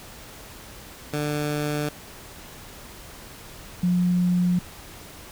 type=tone pair in turn; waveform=15% pulse / sine; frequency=148.4 / 178.47 Hz; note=D3 / F3; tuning=+18 / +38 cents; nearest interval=minor third; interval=320 cents; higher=second; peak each=-18 dBFS; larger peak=neither; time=1.13-1.89 / 3.83-4.59 s; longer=neither; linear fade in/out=5 ms; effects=pink hiss -43 dBFS RMS until 5.31 s